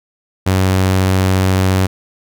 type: tone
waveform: sawtooth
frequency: 94.2 Hz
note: F#2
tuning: 32 cents sharp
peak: -7 dBFS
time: 0.46-1.87 s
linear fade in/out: 10 ms
effects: none